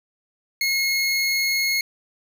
25% pulse tone, 2165 Hz, C#7, 41 cents flat, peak -16 dBFS, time 0.61-1.81 s, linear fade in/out 2 ms, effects none

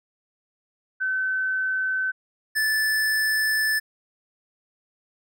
sine / square tone pair in turn, 1526 / 1747.2 Hz, G6 / A6, -47 / -13 cents, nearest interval major second, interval 234 cents, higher second, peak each -22 / -21 dBFS, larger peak second, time 1-2.12 / 2.55-3.8 s, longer second, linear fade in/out 20 ms, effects none

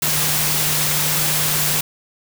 sine tone in noise, 151.8 Hz, D#3, 42 cents flat, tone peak -27 dBFS, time 0.02-1.81 s, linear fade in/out 5 ms, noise white, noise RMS -19 dBFS, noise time 0.02-1.81 s, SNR -11 dB, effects none

